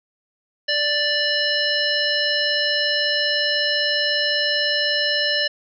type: harmonic tone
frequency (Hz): 587.3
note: D5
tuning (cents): 0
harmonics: 1 / 3 / 5 / 7 / 9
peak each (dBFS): -26 / -23 / -24 / -25 / -25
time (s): 0.68-5.48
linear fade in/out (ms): 10
effects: none